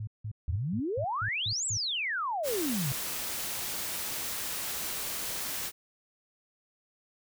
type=tone bursts; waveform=sine; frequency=106.9 Hz; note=A2; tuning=49 cents flat; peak=-33 dBFS; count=8; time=0-1.774 s; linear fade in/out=5 ms; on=73 ms; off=170 ms
type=exponential two-way sweep; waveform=sine; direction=up then down; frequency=71.5 to 8050 to 123 Hz; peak=-29 dBFS; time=0.48-2.92 s; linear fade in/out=0 ms; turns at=1.66 s
type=noise; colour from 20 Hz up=white; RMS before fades=-35 dBFS; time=2.43-5.72 s; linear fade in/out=50 ms
effects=none